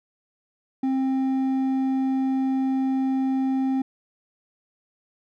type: tone with hard clipping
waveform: sine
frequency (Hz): 264.8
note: C4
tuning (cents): +21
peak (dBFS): -22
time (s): 0.83-3.82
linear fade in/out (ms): 5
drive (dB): 5
effects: none